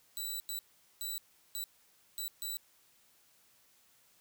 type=tone bursts at uneven times; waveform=10% pulse; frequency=3951 Hz; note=B7; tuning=in tune; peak=-29 dBFS; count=6; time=0.17-0.4 / 0.49-0.59 / 1.01-1.18 / 1.55-1.64 / 2.18-2.28 / 2.42-2.57 s; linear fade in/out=0 ms; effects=white hiss -67 dBFS RMS until 4.2 s